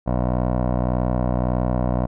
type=tone with low-pass filter; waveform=15% pulse; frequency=61.74 Hz; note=B1; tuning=in tune; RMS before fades=-21 dBFS; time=0.06-2.07 s; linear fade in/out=20 ms; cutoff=790 Hz; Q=2.2; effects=none